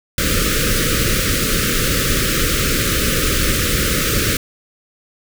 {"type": "band-stop noise", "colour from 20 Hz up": "pink", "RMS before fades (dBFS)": -17, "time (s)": [0.18, 4.37], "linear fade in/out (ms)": 2, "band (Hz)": [570, 1200], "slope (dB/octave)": 96, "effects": []}